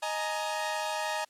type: chord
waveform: sawtooth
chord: D# suspended fourth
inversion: none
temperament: equal with one note detuned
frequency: 622.3 / 839.8 / 932.3 Hz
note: D#5 / G#5 / A#5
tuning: 0 / +19 / 0 cents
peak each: -31 dBFS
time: 0.02-1.25 s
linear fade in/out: 10 ms
effects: white hiss -66 dBFS RMS until 1.29 s + low-pass 10000 Hz 12 dB/octave